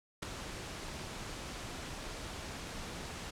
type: noise with ADSR envelope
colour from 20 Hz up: pink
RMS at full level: -34 dBFS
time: 0.22-3.31 s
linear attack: 11 ms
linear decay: 3 ms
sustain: -9 dB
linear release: 12 ms
effects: low-pass 8000 Hz 12 dB/octave